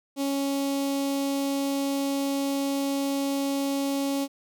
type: tone with notch filter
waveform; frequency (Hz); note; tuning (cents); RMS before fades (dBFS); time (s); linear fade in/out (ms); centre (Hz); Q
sawtooth; 277.2; C#4; 0; -27; 0.16-4.28; 50; 1600; 0.77
effects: none